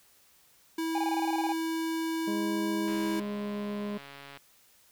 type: tone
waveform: square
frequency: 325.4 Hz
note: E4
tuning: 22 cents flat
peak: -30 dBFS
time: 0.78-3.2 s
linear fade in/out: 5 ms
type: tone bursts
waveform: triangle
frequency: 816 Hz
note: G#5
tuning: 31 cents flat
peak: -26 dBFS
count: 11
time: 0.95-1.523 s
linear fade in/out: 2 ms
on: 33 ms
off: 21 ms
type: harmonic tone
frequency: 206.2 Hz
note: G#3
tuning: 12 cents flat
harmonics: 1 / 2 / 3 / 5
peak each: -33 / -39 / -43 / -47 dBFS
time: 2.27-3.98 s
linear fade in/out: 10 ms
type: click train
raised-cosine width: 0.3 ms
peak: -30 dBFS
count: 210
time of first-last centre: 2.88-4.373 s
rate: 140 Hz
effects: white hiss -62 dBFS RMS until 4.91 s